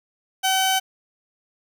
sawtooth tone pair together, 761.5 / 1523 Hz, F#5 / F#6, +50 / +50 cents, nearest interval octave, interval 1200 cents, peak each -16 dBFS, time 0.43-0.8 s, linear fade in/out 20 ms, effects none

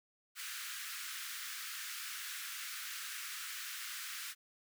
pink high-pass noise, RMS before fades -44 dBFS, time 0.35-4.35 s, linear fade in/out 50 ms, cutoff 1300 Hz, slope 48 dB/octave, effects none

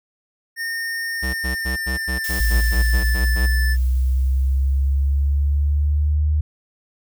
square tone with pitch glide, 1829 to 1755.5 Hz, A#6 to A6, -33 to -4 cents, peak -24 dBFS, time 0.56-3.77 s, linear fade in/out 50 ms, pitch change -71 cents, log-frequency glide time 1.08-3.04 s
square tone bursts, 64.8 Hz, C2, 16 cents flat, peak -23 dBFS, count 11, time 1.22-3.47 s, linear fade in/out 20 ms, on 120 ms, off 93 ms
blue noise with exponential decay, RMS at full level -29 dBFS, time 2.24-6.15 s, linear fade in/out 1 ms, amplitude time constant 850 ms
sine linear sweep, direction up, 56.1 to 76 Hz, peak -15 dBFS, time 2.4-6.41 s, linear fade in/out 5 ms
effects none

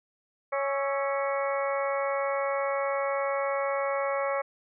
harmonic tone with a mistuned harmonic, 277.2 Hz, C#4, in tune, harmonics 2 / 3 / 4 / 5 / 6 / 7 / 8, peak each -28 / -36 / -33 / -37 / -43 / -40 / -38 dBFS, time 0.52-4.42 s, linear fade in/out 10 ms, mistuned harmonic 5, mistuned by -72 cents, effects none

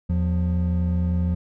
triangle tone pair together, 82.21 / 177.2 Hz, E2 / F3, -4 / +25 cents, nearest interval octave + minor second, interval 1329 cents, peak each -19 / -22 dBFS, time 0.09-1.35 s, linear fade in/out 10 ms, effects none

